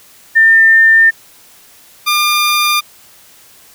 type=tone pair in turn; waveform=sine / 15% pulse; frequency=1801 / 1202 Hz; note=A6 / D6; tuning=+40 / +40 cents; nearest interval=perfect fifth; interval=700 cents; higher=first; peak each=-4 dBFS; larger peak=neither; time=0.35-1.11 / 2.06-2.81 s; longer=first; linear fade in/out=20 ms; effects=white hiss -43 dBFS RMS until 3.74 s